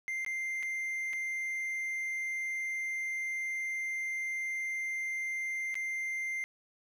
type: tone with dropouts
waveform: triangle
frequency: 2093 Hz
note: C7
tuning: in tune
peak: -31 dBFS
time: 0.08-6.44 s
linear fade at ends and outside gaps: 0 ms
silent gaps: 0.248-0.263 / 0.627-0.631 / 1.131-1.134 / 5.743-5.754 s
effects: none